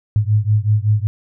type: beating tone pair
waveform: sine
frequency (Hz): 103.83 / 109.13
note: G#2 / A2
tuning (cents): 0 / -14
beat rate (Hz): 5.3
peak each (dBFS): -15 / -16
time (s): 0.16-1.07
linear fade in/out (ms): 0
effects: none